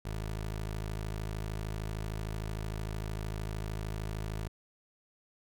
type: tone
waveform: 20% pulse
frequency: 53.2 Hz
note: G#1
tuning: 42 cents sharp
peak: -30 dBFS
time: 0.05-4.48 s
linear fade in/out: 5 ms
effects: none